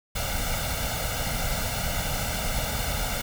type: noise with comb filter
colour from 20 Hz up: pink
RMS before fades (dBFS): -28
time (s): 0.15-3.22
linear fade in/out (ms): 10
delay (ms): 1.4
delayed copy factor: +0.8
effects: none